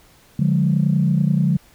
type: chord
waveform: sine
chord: D diminished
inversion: none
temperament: equal with one note detuned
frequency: 146.83 / 178.39 / 207.7 Hz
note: D3 / F3 / Ab3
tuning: 0 / +37 / 0 cents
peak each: -17 / -18 / -21 dBFS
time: 0.39-1.57 s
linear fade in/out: 5 ms
effects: tanh soft clip ceiling -6 dBFS + pink hiss -52 dBFS RMS until 1.74 s